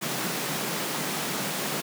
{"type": "high-pass noise", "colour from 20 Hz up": "pink", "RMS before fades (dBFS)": -30, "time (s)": [0.01, 1.82], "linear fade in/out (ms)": 20, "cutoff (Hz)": 140, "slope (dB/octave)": 48, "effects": []}